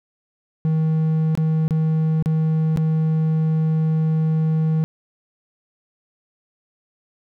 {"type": "tone with dropouts", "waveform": "triangle", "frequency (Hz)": 158.4, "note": "D#3", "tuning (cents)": 31, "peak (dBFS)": -14, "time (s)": [0.65, 4.84], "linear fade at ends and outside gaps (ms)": 0, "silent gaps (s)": [[1.352, 1.375], [1.68, 1.708], [2.225, 2.259], [2.762, 2.773]], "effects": []}